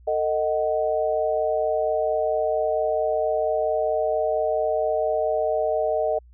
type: chord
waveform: sine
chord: D# diminished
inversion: second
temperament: just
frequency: 448 / 622.3 / 746.7 Hz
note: A4 / D#5 / F#5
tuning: +31 / 0 / +16 cents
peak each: -26 / -22 / -28 dBFS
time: 0.07-6.19 s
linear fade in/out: 10 ms
effects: added 60 Hz sine -47 dBFS peak until 6.33 s